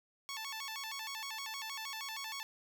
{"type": "tone with vibrato", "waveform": "10% pulse", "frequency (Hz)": 987.8, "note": "B5", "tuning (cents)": 0, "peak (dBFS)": -32, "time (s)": [0.29, 2.43], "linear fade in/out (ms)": 0, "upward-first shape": "square", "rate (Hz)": 6.4, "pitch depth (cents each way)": 200, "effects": []}